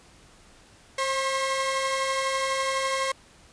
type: tone cluster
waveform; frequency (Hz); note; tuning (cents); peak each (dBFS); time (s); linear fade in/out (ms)
sawtooth; 533 / 1078 / 1948; C5 / C#6 / B6; +32 / -49 / -24; -24 / -24 / -32; 0.98-3.12; 5
effects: pink hiss -54 dBFS RMS until 3.52 s + resampled to 22050 Hz